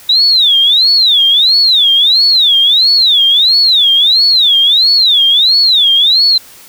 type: tone with vibrato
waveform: sine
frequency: 3752 Hz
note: A#7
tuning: 11 cents sharp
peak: -5 dBFS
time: 0.09-6.38 s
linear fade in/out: 5 ms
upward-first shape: sine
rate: 1.5 Hz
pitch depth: 280 cents each way
effects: white hiss -37 dBFS RMS until 6.68 s